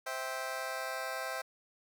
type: chord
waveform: 20% pulse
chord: C major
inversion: none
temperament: just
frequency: 523.3 / 654.1 / 784.9 Hz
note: C5 / E5 / G5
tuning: 0 / -14 / +2 cents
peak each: -36 / -35 / -37 dBFS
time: 0.06-1.42 s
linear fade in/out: 10 ms
effects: none